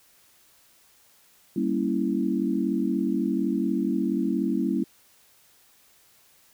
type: chord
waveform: sine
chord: G diminished seventh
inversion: none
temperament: equal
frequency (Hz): 196 / 233.1 / 277.2 / 329.6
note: G3 / Bb3 / Db4 / Fb4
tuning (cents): 0 / 0 / 0 / 0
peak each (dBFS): -28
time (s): 1.56-4.84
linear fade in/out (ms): 5
effects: white hiss -59 dBFS RMS until 6.53 s